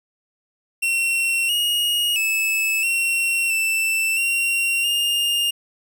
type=tone with pitch steps; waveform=45% pulse; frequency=2722 / 2872 / 2611 / 2727 / 2662 / 2749 / 2824 Hz; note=F7 / F7 / E7 / F7 / E7 / F7 / F7; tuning=-45 / +48 / -17 / -42 / +16 / -28 / +19 cents; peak=-18 dBFS; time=0.82-5.51 s; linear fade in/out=10 ms; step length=670 ms; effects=none